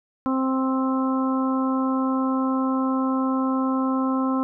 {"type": "harmonic tone", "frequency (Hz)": 262.9, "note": "C4", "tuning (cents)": 8, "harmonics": [1, 2, 3, 4, 5], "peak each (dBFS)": [-21, -31, -34, -29, -32], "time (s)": [0.26, 4.43], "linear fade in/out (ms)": 0, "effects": []}